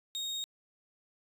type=tone; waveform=35% pulse; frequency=3729 Hz; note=A#7; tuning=in tune; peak=-32 dBFS; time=0.15-0.44 s; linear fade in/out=0 ms; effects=resampled to 32000 Hz